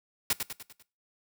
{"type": "noise with echo", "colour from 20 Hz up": "white", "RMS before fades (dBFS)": -26, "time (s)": [0.3, 0.33], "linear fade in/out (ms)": 2, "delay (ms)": 99, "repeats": 5, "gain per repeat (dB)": -6, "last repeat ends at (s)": 0.825, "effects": ["noise-tail reverb RT60 0.3 s tail -20 dB re dry"]}